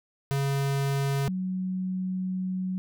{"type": "tone pair in turn", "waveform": ["square", "sine"], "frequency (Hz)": [138.59, 185.74], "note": ["C#3", "F#3"], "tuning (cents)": [0, 7], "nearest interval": "perfect fourth", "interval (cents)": 507, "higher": "second", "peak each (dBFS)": [-25, -27], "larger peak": "first", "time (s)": [[0.31, 1.28], [1.28, 2.78]], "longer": "second", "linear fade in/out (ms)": 0, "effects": []}